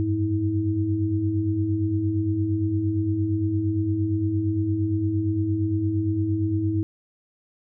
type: tone cluster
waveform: sine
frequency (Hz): 93.5 / 102.2 / 321.6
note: F#2 / G#2 / E4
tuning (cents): +19 / -27 / -43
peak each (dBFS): -30 / -24 / -24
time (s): 0-6.83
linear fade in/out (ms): 0
effects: none